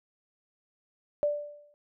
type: tone with exponential decay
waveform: sine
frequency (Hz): 587.3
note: D5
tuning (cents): 0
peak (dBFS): -21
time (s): 1.23-1.74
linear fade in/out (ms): 0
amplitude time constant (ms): 110
effects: none